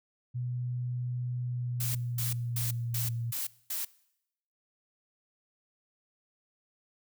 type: tone with pitch glide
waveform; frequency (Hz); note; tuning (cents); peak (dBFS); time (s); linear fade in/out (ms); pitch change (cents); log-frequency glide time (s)
sine; 123.4 to 117.15; B2 to A#2; -1 to +9; -31; 0.34-3.32; 20; -90; 1.41-3.08
type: noise bursts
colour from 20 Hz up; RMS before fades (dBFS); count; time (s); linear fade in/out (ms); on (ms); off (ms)
blue; -34; 6; 1.8-3.85; 5; 150; 230
effects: noise-tail reverb RT60 0.8 s tail -22 dB re dry